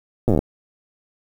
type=slowing click train; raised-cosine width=2 ms; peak=-5 dBFS; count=11; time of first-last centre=0.28-0.391 s; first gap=8 ms; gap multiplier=1.07; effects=7-bit